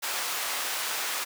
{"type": "high-pass noise", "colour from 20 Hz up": "pink", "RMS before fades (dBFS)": -31, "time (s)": [0.02, 1.25], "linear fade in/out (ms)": 20, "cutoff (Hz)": 920, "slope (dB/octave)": 12, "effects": []}